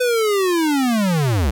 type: linear sweep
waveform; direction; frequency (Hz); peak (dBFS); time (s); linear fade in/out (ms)
square; down; 505 to 58.9; -16; 0-1.51; 10
effects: none